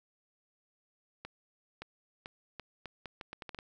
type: accelerating click train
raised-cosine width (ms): 0.3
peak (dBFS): -26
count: 12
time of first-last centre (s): 1.25-3.588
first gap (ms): 570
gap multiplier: 0.77
effects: none